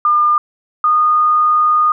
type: tone pair in turn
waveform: sine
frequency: 1205 / 1227.5 Hz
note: D6 / D#6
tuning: +44 / -24 cents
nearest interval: unison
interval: 32 cents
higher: second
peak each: -9 dBFS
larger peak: neither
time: 0.05-0.38 / 0.84-1.92 s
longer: second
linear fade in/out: 2 ms
effects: none